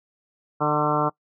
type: harmonic tone with a mistuned harmonic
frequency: 150 Hz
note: D3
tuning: 37 cents sharp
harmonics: 1 / 2 / 3 / 4 / 5 / 6 / 7 / 8 / 9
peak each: -28 / -28 / -28 / -28 / -28 / -28 / -28 / -28 / -28 dBFS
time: 0.6-1.1 s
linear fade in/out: 20 ms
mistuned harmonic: 8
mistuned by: -39 cents
effects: noise-tail reverb RT60 0.1 s tail -22 dB re dry